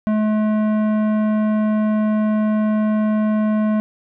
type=tone with tanh clipping; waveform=triangle; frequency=214.3 Hz; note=A3; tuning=45 cents flat; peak=-17 dBFS; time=0.07-3.8 s; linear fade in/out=0 ms; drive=18 dB; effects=none